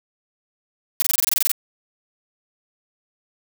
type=noise bursts; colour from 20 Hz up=blue; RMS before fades=-18 dBFS; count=12; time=1-1.516 s; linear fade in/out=0 ms; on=21 ms; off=24 ms; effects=none